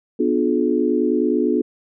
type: chord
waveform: sine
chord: B diminished seventh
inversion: none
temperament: just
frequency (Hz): 246.9 / 296.3 / 355.6 / 426.7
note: B3 / D4 / F4 / Ab4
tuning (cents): 0 / +15 / +31 / +47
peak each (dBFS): -21 / -21 / -21 / -22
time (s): 0.19-1.62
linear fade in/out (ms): 10
effects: none